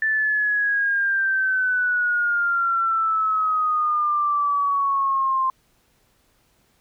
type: exponential sweep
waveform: sine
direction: down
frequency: 1766 to 1046.5 Hz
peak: -18 dBFS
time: 0.02-5.5 s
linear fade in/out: 2 ms
effects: pink hiss -63 dBFS RMS until 6.8 s